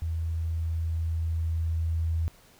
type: tone with level ramp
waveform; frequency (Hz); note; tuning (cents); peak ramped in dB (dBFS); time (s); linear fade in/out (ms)
sine; 81.8; E2; -13; -27 to -24; 0.02-2.28; 0
effects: pink hiss -57 dBFS RMS until 2.59 s